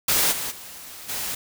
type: noise with level steps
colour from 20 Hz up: white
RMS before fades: -20 / -29 / -40 / -29 dBFS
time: 0.08-1.35 s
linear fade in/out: 5 ms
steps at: 0.31 / 0.5 / 1.08 s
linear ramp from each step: 20 ms
effects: none